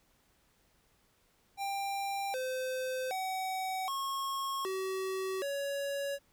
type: tone with pitch steps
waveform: square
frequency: 792 / 515 / 755 / 1089 / 379.8 / 561 Hz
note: G5 / C5 / F#5 / C#6 / F#4 / C#5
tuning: +18 / -28 / +35 / -31 / +45 / +21 cents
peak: -34 dBFS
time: 1.57-6.19 s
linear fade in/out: 50 ms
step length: 770 ms
effects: pink hiss -70 dBFS RMS until 6.32 s